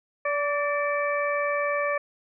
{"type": "harmonic tone with a mistuned harmonic", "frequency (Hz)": 578, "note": "D5", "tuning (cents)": -28, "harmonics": [1, 2, 3, 4], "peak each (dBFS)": [-26, -29, -31, -32], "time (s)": [0.25, 1.98], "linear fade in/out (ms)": 5, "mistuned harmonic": 3, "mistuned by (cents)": 42, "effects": []}